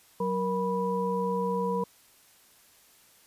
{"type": "tone cluster", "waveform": "sine", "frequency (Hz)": [186.2, 470.6, 982], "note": ["F#3", "A#4", "B5"], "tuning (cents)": [11, 16, -10], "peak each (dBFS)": [-31, -29, -31], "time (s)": [0.2, 1.84], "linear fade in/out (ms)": 5, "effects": ["white hiss -59 dBFS RMS until 3.26 s", "resampled to 32000 Hz"]}